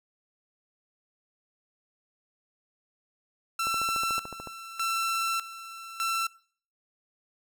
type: tone with tremolo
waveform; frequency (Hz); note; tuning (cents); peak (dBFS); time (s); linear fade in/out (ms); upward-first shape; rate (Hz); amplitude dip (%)
sawtooth; 1342; E6; +31; -23; 3.59-6.27; 5; square; 0.83; 80
type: click train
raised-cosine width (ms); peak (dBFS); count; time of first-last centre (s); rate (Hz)
1; -25; 12; 3.67-4.473; 13.7
effects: noise-tail reverb RT60 0.5 s tail -22 dB re dry